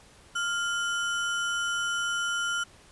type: tone with sample-and-hold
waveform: sine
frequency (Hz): 1396.9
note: F6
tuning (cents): 0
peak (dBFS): -26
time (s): 0.35-2.64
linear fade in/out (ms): 10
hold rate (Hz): 4410
effects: pink hiss -55 dBFS RMS until 2.91 s + resampled to 24000 Hz